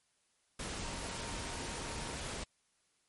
sine tone in noise, 928 Hz, A#5, 8 cents flat, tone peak -51 dBFS, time 0.83-2.15 s, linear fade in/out 5 ms, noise pink, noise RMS -41 dBFS, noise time 0.59-2.44 s, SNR -13 dB, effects white hiss -75 dBFS RMS until 3.08 s + MP3 48 kbps

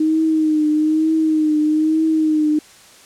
sine tone with vibrato, 311.1 Hz, D#4, in tune, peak -13 dBFS, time 0-2.59 s, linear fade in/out 5 ms, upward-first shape triangle, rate 1.1 Hz, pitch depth 50 cents each way, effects white hiss -45 dBFS RMS until 3.05 s + low-pass 9000 Hz 12 dB/octave

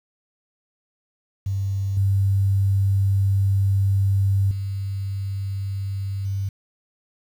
sine tone with level steps, 98 Hz, G2, in tune, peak -21 / -16 / -24 / -22 dBFS, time 1.46-6.49 s, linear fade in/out 5 ms, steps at 1.97 / 4.51 / 6.25 s, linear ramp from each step 2 ms, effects 8-bit

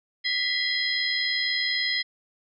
sine tone cluster, 1958 / 2038 / 3264 / 4114 / 5080 Hz, B6 / C7 / G#7 / C8 / D#8, -15 / -46 / -31 / -30 / +35 cents, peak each -30 dBFS, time 0.24-2.03 s, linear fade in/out 20 ms, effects none

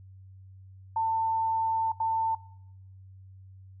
sine tone bursts at uneven times, 895 Hz, A5, 29 cents sharp, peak -24 dBFS, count 2, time 0.96-1.92 / 2-2.35 s, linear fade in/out 5 ms, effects noise-tail reverb RT60 0.7 s tail -19 dB re dry + added 95 Hz sine -47 dBFS peak until 3.8 s

